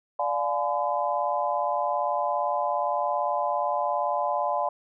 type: chord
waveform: sine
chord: D diminished seventh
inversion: none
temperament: just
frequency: 587.3 / 704.8 / 845.8 / 1014.9 Hz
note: D5 / F5 / Ab5 / Cb6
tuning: 0 / +16 / +31 / +47 cents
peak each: -29 dBFS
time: 0.19-4.69 s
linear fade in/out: 5 ms
effects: none